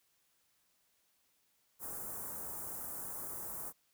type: band-stop noise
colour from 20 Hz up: white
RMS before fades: -43 dBFS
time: 1.79-3.73 s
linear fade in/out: 50 ms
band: 1300 to 8400 Hz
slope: 24 dB/octave
effects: white hiss -75 dBFS RMS until 3.93 s